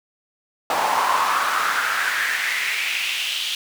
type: noise with high-pass filter sweep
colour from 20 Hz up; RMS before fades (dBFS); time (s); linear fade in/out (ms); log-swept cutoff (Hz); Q
brown; -22; 0.7-3.55; 2; 820 to 3300; 3.9
effects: none